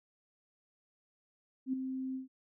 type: tone with ADSR envelope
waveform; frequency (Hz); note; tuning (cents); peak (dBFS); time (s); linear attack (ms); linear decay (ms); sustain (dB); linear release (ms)
sine; 261.6; C4; 0; -28; 1.66-2.28; 72; 6; -7; 130
effects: none